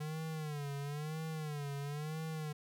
square tone with vibrato, 150 Hz, D3, 37 cents sharp, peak -39 dBFS, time 0-2.53 s, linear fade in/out 10 ms, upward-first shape sine, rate 1 Hz, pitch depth 110 cents each way, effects none

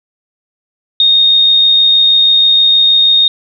sine tone with amplitude modulation, 3700 Hz, A#7, 14 cents flat, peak -4 dBFS, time 1-3.28 s, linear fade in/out 2 ms, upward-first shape sine, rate 66.3 Hz, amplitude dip 25%, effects none

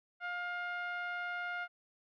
10% pulse tone with low-pass filter, 708 Hz, F5, 23 cents sharp, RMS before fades -39 dBFS, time 0.2-1.68 s, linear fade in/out 50 ms, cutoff 1600 Hz, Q 2.2, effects none

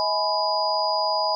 sine tone cluster, 635 / 837 / 999 / 4911 Hz, D#5 / G#5 / B5 / D#8, +35 / +13 / +20 / -23 cents, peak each -26 dBFS, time 0-1.35 s, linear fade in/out 0 ms, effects none

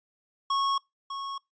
square tone pair in turn, 1100 / 1100 Hz, C#6 / C#6, -14 / -14 cents, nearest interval unison, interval 0 cents, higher neither, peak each -25 / -34 dBFS, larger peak first, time 0.5-0.78 / 1.1-1.38 s, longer neither, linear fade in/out 5 ms, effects noise-tail reverb RT60 0.2 s tail -26 dB re dry + resampled to 16000 Hz

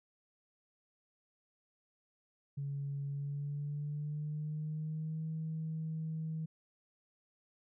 sine tone with pitch glide, 140.8 to 158.96 Hz, C#3 to D#3, +27 to +37 cents, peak -35 dBFS, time 2.57-6.46 s, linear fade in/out 10 ms, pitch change +210 cents, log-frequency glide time 3.07-5.25 s, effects tanh soft clip ceiling -31 dBFS

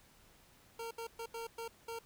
25% pulse tone bursts at uneven times, 459.2 Hz, A#4, 26 cents flat, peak -37 dBFS, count 6, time 0.79-0.91 / 0.98-1.07 / 1.19-1.26 / 1.34-1.47 / 1.58-1.68 / 1.88-1.99 s, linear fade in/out 5 ms, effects pink hiss -64 dBFS RMS until 2.05 s

